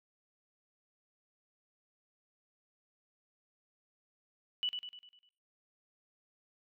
sine tone with echo, 2960 Hz, F#7, in tune, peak -30 dBFS, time 4.63-4.69 s, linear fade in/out 0 ms, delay 100 ms, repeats 6, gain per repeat -6 dB, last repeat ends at 5.29 s, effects noise-tail reverb RT60 0.5 s tail -24 dB re dry

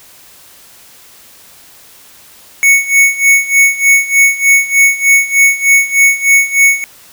square tone with tremolo, 2217 Hz, C#7, in tune, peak -4 dBFS, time 2.63-6.84 s, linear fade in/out 0 ms, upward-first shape sine, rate 3.3 Hz, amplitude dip 85%, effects white hiss -40 dBFS RMS until 7.12 s

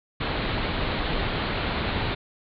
pink low-pass noise, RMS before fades -27 dBFS, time 0.2-2.15 s, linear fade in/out 10 ms, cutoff 4300 Hz, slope 96 dB/octave, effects none

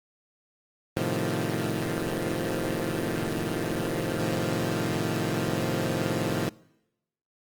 15% pulse chord, F dominant seventh, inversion first, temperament equal, 110 / 130.81 / 155.56 / 174.61 Hz, A2 / C3 / Eb3 / F3, 0 / 0 / 0 / 0 cents, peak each -25 / -26 / -25 / -25 dBFS, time 0.97-6.49 s, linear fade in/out 0 ms, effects noise-tail reverb RT60 0.9 s tail -23 dB re dry + Opus 24 kbps

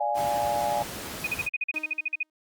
sine chord, D diminished, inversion none, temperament equal, 587.3 / 698.5 / 830.6 Hz, D5 / F5 / Ab5, 0 / 0 / 0 cents, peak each -30 / -30 / -26 dBFS, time 0-0.83 s, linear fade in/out 10 ms
pink noise, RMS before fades -36 dBFS, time 0.14-1.49 s, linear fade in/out 50 ms
sine tone bursts, 2487 Hz, D#7, 1 cent flat, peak -24 dBFS, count 14, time 1.24-2.231 s, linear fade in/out 5 ms, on 29 ms, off 45 ms
sawtooth tone with exponential decay, 311.1 Hz, D#4, in tune, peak -33 dBFS, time 1.74-2.3 s, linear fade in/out 2 ms, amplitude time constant 120 ms
effects high-pass 80 Hz 12 dB/octave + Opus 32 kbps

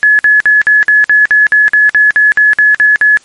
sine tone bursts, 1704 Hz, G#6, 44 cents sharp, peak -3 dBFS, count 15, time 0.03-3.172 s, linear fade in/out 0 ms, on 160 ms, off 53 ms, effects white hiss -44 dBFS RMS until 3.24 s + MP3 48 kbps

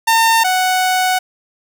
sawtooth tone pair in turn, 907 / 741.4 Hz, A#5 / F#5, -48 / +3 cents, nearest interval minor third, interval 349 cents, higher first, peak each -6 / -9 dBFS, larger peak first, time 0.07-0.44 / 0.44-1.19 s, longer second, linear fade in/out 10 ms, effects none

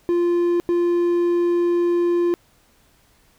triangle tone bursts at uneven times, 347.4 Hz, F4, 9 cents flat, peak -14 dBFS, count 2, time 0.09-0.6 / 0.69-2.34 s, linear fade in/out 0 ms, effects pink hiss -58 dBFS RMS until 3.38 s

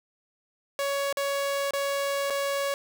sawtooth tone with dropouts, 559 Hz, C#5, 14 cents sharp, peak -22 dBFS, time 0.79-2.74 s, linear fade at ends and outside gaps 1 ms, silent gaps 1.127-1.171 / 1.708-1.735 / 2.301-2.305 s, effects none

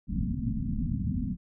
white low-pass noise, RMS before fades -30 dBFS, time 0.07-1.37 s, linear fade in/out 50 ms, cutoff 260 Hz, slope 96 dB/octave, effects none

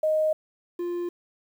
sine / triangle tone pair in turn, 622.3 / 349.3 Hz, D#5 / F4, 0 / 0 cents, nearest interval minor seventh, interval 1000 cents, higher first, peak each -20 / -25 dBFS, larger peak first, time 0.03-0.33 / 0.79-1.09 s, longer neither, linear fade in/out 5 ms, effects 9-bit

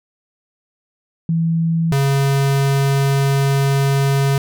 sine / square tone pair in turn, 164.8 / 138.1 Hz, E3 / C#3, 0 / -6 cents, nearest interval minor third, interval 306 cents, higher first, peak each -14 dBFS, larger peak neither, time 1.29-1.92 / 1.92-4.38 s, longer second, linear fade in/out 2 ms, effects none

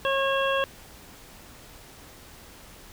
harmonic tone with a mistuned harmonic, 544 Hz, C#5, 33 cents flat, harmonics 1 / 2 / 3 / 5 / 6, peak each -25 / -28 / -30 / -32 / -33 dBFS, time 0.05-0.64 s, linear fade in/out 0 ms, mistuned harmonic 6, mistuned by +23 cents, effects pink hiss -48 dBFS RMS until 2.92 s

